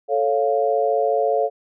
sine chord, A augmented, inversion none, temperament equal, 440 / 554.4 / 698.5 Hz, A4 / C#5 / E#5, 0 / 0 / 0 cents, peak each -21 dBFS, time 0.08-1.5 s, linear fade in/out 50 ms, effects none

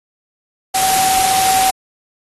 sine tone in noise, 761 Hz, F#5, 48 cents sharp, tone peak -14 dBFS, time 0.74-1.71 s, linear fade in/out 10 ms, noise white, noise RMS -17 dBFS, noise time 0.74-1.71 s, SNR 0 dB, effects AAC 32 kbps

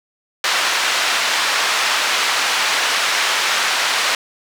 pink band-pass noise, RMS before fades -18 dBFS, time 0.44-4.15 s, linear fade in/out 2 ms, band 1100 to 5400 Hz, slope 12 dB/octave, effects none

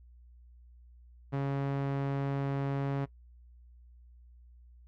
sawtooth tone with low-pass filter, 138.59 Hz, C#3, in tune, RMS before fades -32 dBFS, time 1.32-3.06 s, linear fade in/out 20 ms, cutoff 1800 Hz, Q 0.5, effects noise-tail reverb RT60 0.1 s tail -20 dB re dry + added 60 Hz sine -53 dBFS peak until 4.87 s

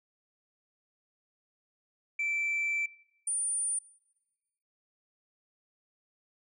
sine tone pair in turn, 2332 / 9290 Hz, D7 / D9, -13 / -20 cents, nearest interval 2 octaves, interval 2393 cents, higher second, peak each -27 dBFS, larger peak neither, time 2.19-2.86 / 3.27-3.79 s, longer first, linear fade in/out 5 ms, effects noise-tail reverb RT60 1.0 s tail -22 dB re dry + tanh soft clip ceiling -26 dBFS

